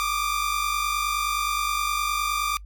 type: tone pair together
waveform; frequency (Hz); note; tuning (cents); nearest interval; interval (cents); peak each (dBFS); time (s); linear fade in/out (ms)
sawtooth; 1167 / 1216.6; D6 / D#6; -11 / -39; minor second; 72; -23; 0-2.57; 0
effects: noise-tail reverb RT60 0.1 s tail -23 dB re dry + added 50 Hz sine -39 dBFS peak until 2.65 s